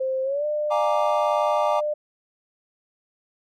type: tone with pitch glide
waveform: sine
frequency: 525 to 599.6 Hz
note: C5 to D5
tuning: +6 to +36 cents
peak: -22 dBFS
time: 0-1.94 s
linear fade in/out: 10 ms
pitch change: +230 cents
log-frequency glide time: 0.23-0.45 s
type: chord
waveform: triangle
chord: Bb dominant seventh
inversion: second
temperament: equal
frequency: 698.5 / 830.6 / 932.3 / 1174.7 Hz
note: F5 / Ab5 / Bb5 / D6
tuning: 0 / 0 / 0 / 0 cents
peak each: -25 dBFS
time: 0.7-1.81 s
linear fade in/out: 20 ms
effects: none